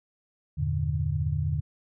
sine chord, E half-diminished seventh, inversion none, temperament equal, 82.41 / 98 / 116.54 / 146.83 Hz, E2 / G2 / Bb2 / D3, 0 / 0 / 0 / 0 cents, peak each -29 / -33 / -33 / -28 dBFS, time 0.57-1.61 s, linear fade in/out 20 ms, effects none

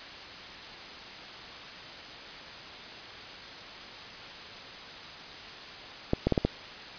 clicks, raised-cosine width 2 ms, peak -10 dBFS, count 5, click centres 6.134 / 6.27 / 6.323 / 6.378 / 6.45 s, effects white hiss -43 dBFS RMS until 6.98 s + resampled to 11025 Hz

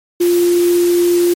sine tone in noise, 349.2 Hz, F4, in tune, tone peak -9 dBFS, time 0.2-1.34 s, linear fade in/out 10 ms, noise white, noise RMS -26 dBFS, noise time 0.2-1.34 s, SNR +14 dB, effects MP3 64 kbps

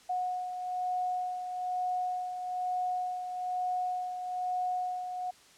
sine beating tone pair, 729 / 730.1 Hz, F#5 / F#5, -26 / -23 cents, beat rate 1.1 Hz, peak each -31 / -40 dBFS, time 0.09-5.31 s, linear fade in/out 10 ms, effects white hiss -58 dBFS RMS until 5.57 s + low-pass 8000 Hz 12 dB/octave

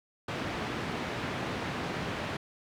pink band-pass noise, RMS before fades -35 dBFS, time 0.28-2.37 s, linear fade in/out 5 ms, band 110 to 2900 Hz, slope 12 dB/octave, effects none

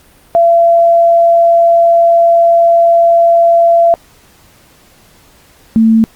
sine tone pair in turn, 678 / 223.5 Hz, E5 / A3, +49 / +27 cents, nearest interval octave + perfect fifth, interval 1922 cents, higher first, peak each -4 dBFS, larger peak neither, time 0.35-3.94 / 5.76-6.04 s, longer first, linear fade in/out 0 ms, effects pink hiss -45 dBFS RMS until 6.15 s + Opus 48 kbps

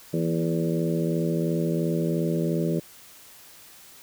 harmonic tone with a mistuned harmonic, 82.9 Hz, E2, 10 cents sharp, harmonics 2 / 3 / 4 / 5 / 6 / 7, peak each -25 / -32 / -29 / -31 / -34 / -34 dBFS, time 0.13-2.8 s, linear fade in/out 10 ms, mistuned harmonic 3, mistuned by -62 cents, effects white hiss -49 dBFS RMS until 4.02 s

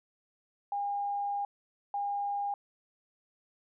sine tone bursts at uneven times, 809 Hz, G#5, 46 cents flat, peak -30 dBFS, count 2, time 0.72-1.45 / 1.94-2.54 s, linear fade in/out 2 ms, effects none

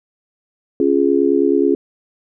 sine chord, Db major, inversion none, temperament just, 277.2 / 346.5 / 415.8 Hz, Db4 / F4 / Ab4, 0 / -14 / +2 cents, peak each -16 dBFS, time 0.8-1.75 s, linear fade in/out 2 ms, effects none

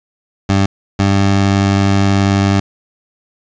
20% pulse tone pair in turn, 97.9 / 98.64 Hz, G2 / G2, -2 / +11 cents, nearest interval unison, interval 13 cents, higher second, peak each -5 dBFS, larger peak neither, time 0.49-0.66 / 0.99-2.6 s, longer second, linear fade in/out 5 ms, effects resampled to 16000 Hz + 7-bit

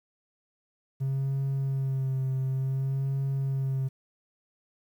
triangle tone with vibrato, 134.2 Hz, C3, 44 cents sharp, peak -23 dBFS, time 1-3.89 s, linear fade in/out 20 ms, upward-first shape sine, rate 0.56 Hz, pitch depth 29 cents each way, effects tanh soft clip ceiling -20 dBFS + 10-bit

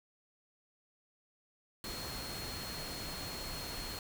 sine tone in noise, 4280 Hz, C8, 38 cents sharp, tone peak -45 dBFS, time 1.84-3.99 s, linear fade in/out 2 ms, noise pink, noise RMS -43 dBFS, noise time 1.84-3.99 s, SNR -5 dB, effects none

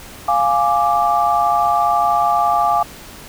sine chord, D diminished, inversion first, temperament equal, 698.5 / 830.6 / 1174.7 Hz, F5 / Ab5 / D6, 0 / 0 / 0 cents, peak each -17 dBFS, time 0.28-2.83 s, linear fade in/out 5 ms, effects pink hiss -37 dBFS RMS until 3.28 s

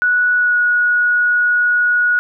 sine tone with pitch glide, 1471 to 1456.6 Hz, F#6 to F#6, -11 to -28 cents, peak -11 dBFS, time 0.02-2.19 s, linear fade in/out 0 ms, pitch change -17 cents, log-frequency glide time 0.36-0.57 s, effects none

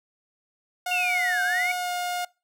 sawtooth tone with pitch glide, 722 to 713.7 Hz, F#5 to F5, -43 to +37 cents, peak -23 dBFS, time 0.86-2.25 s, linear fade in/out 5 ms, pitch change -20 cents, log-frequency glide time 1.76-1.91 s
sine linear two-way sweep, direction down then up, 2794 to 1518 to 2278 Hz, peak -23 dBFS, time 0.91-1.72 s, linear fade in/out 5 ms, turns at 1.43 s
effects noise-tail reverb RT60 0.3 s tail -25 dB re dry

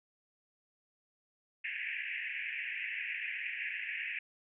white band-pass noise, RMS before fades -39 dBFS, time 1.64-4.19 s, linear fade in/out 5 ms, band 1700 to 2700 Hz, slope 96 dB/octave, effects none

